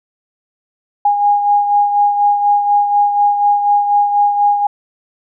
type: beating tone pair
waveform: sine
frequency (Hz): 819 / 823.1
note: G#5 / G#5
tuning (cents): -24 / -16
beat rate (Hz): 4.1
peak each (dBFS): -10 / -19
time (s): 1.05-4.67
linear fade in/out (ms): 5
effects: none